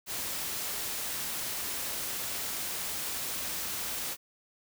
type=noise; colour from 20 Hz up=white; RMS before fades=-35 dBFS; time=0.06-4.17 s; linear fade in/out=50 ms; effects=none